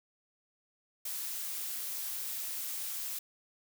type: noise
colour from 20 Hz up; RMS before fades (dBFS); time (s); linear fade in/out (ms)
blue; -38; 1.05-3.19; 5
effects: none